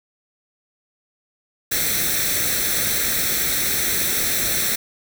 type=noise with comb filter; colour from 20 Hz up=white; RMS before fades=-21 dBFS; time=1.71-4.76 s; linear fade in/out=10 ms; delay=0.51 ms; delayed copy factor=+0.7; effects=none